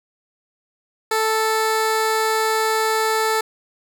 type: tone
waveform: 15% pulse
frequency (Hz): 440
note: A4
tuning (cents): 0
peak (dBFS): -11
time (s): 1.11-3.41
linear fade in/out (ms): 5
effects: none